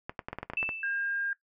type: clicks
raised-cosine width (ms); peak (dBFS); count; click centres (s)
0.5; -20; 10; 0.095 / 0.192 / 0.285 / 0.33 / 0.386 / 0.43 / 0.5 / 0.535 / 0.629 / 0.691
type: tone with exponential decay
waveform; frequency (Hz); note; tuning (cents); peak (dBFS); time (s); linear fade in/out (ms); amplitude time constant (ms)
sine; 2646; E7; +6; -26; 0.57-1.31; 2; 160
type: tone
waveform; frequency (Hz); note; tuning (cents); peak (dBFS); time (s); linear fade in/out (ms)
sine; 1609; G6; +45; -29; 0.83-1.33; 2
effects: noise-tail reverb RT60 0.1 s tail -17 dB re dry